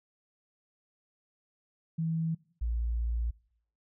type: tone pair in turn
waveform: sine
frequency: 162.7 / 57.79 Hz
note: E3 / A#1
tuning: -22 / -14 cents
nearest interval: octave + tritone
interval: 1792 cents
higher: first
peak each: -28 dBFS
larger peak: neither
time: 1.98-2.35 / 2.61-3.31 s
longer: second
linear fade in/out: 10 ms
effects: noise-tail reverb RT60 0.7 s tail -24 dB re dry